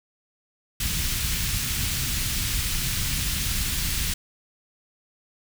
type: band-stop noise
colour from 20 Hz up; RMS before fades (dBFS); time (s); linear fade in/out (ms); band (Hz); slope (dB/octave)
pink; -26; 0.8-4.14; 5; 140 to 2400; 12
effects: none